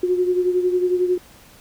sine beating tone pair, 360.1 / 371.1 Hz, F#4 / F#4, -47 / +5 cents, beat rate 11 Hz, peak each -17 / -24 dBFS, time 0.03-1.18 s, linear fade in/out 5 ms, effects pink hiss -48 dBFS RMS until 1.6 s

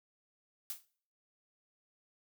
blue noise with exponential decay, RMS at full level -36 dBFS, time 0.7-0.85 s, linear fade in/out 1 ms, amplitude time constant 31 ms, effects noise-tail reverb RT60 0.5 s tail -20 dB re dry

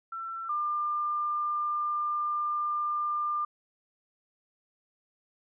sine tone pair in turn, 1344 / 1197.4 Hz, E6 / D6, +33 / +33 cents, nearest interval major second, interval 200 cents, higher first, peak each -34 / -27 dBFS, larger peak second, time 0.12-0.49 / 0.49-3.45 s, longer second, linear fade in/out 5 ms, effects none

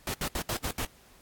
pink noise bursts at uneven times, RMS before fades -32 dBFS, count 6, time 0.07-0.14 / 0.21-0.28 / 0.35-0.42 / 0.49-0.57 / 0.64-0.71 / 0.78-0.85 s, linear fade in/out 2 ms, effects pink hiss -58 dBFS RMS until 1.21 s + AAC 64 kbps

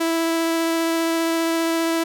sawtooth tone with vibrato, 329.6 Hz, E4, in tune, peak -15 dBFS, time 0-2.04 s, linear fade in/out 10 ms, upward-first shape triangle, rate 15 Hz, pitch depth 9 cents each way, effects none

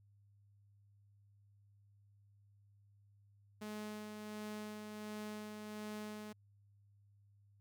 sawtooth tone with tremolo, 212 Hz, G#3, 36 cents sharp, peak -39 dBFS, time 3.61-6.33 s, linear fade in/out 10 ms, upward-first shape sine, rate 1.4 Hz, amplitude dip 35%, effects added 101 Hz sine -65 dBFS peak until 7.6 s

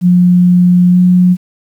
sine tone with pitch glide, 178.4 to 180.37 Hz, F3 to F#3, +37 to -44 cents, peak -4 dBFS, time 0.01-1.37 s, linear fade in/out 50 ms, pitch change +19 cents, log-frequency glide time 0.91-0.97 s, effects 7-bit

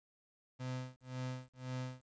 35% pulse tone with tremolo, 127.9 Hz, C3, 39 cents flat, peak -36 dBFS, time 0.59-2.03 s, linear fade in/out 20 ms, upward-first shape sine, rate 1.9 Hz, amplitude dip 100%, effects resampled to 16000 Hz + 12-bit

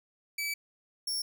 sawtooth tone pair in turn, 2300 / 5470 Hz, D7 / F8, -37 / -37 cents, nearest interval octave + minor third, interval 1500 cents, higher second, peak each -28 / -28 dBFS, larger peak neither, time 0.38-0.54 / 1.07-1.22 s, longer first, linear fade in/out 5 ms, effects none

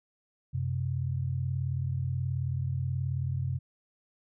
sine tone pair together, 93.27 / 131.9 Hz, F#2 / C3, +14 / +14 cents, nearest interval tritone, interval 600 cents, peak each -32 / -30 dBFS, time 0.53-3.59 s, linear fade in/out 20 ms, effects none

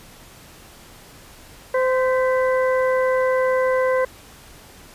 harmonic tone with a mistuned harmonic, 516 Hz, C5, 24 cents flat, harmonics 1 / 2 / 3 / 4, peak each -17 / -25 / -29 / -30 dBFS, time 1.74-4.05 s, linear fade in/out 5 ms, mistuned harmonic 4, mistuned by -63 cents, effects pink hiss -45 dBFS RMS until 4.94 s + resampled to 32000 Hz

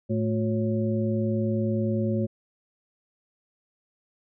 harmonic tone with a mistuned harmonic, 110 Hz, A2, in tune, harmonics 1 / 2 / 3 / 5, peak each -27 / -26 / -31 / -32 dBFS, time 0.09-2.27 s, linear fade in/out 20 ms, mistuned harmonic 3, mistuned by +150 cents, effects none

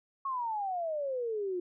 sine exponential sweep, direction down, 1108.7 to 349.2 Hz, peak -31 dBFS, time 0.25-1.6 s, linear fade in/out 5 ms, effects none

